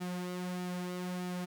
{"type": "tone with flanger", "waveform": "sawtooth", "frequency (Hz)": 180, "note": "F#3", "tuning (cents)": -47, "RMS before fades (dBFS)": -38, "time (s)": [0, 1.46], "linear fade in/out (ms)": 20, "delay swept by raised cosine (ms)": [1.9, 4.4], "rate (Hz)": 1.6, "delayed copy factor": -0.55, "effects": []}